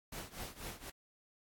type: noise with tremolo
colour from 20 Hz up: pink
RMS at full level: -43 dBFS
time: 0.12-0.9 s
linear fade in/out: 5 ms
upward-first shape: triangle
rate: 4.1 Hz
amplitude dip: 90%
effects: AAC 64 kbps